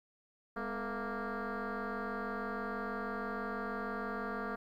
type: tone with frequency modulation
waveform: sine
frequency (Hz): 481.1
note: B4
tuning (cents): -45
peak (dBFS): -34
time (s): 0.56-4.56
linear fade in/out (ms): 10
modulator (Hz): 229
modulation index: 4.7
effects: tanh soft clip ceiling -33 dBFS + 12-bit